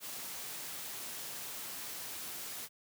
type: noise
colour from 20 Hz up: white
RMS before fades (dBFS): -43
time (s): 0-2.69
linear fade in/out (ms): 50
effects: high-pass 100 Hz 12 dB/octave